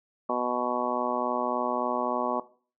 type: harmonic tone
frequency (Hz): 123.47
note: B2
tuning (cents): 0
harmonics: 2 / 3 / 4 / 5 / 6 / 7 / 8 / 9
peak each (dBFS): -34 / -34 / -35 / -31 / -36 / -34 / -35 / -31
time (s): 0.29-2.4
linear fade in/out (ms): 5
effects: noise-tail reverb RT60 0.4 s tail -17 dB re dry